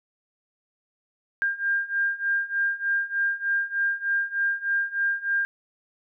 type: beating tone pair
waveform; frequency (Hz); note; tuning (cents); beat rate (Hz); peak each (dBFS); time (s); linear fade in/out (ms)
sine; 1600 / 1603.3; G6 / G6; +35 / +39; 3.3; -27 / -25; 1.42-5.45; 0
effects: none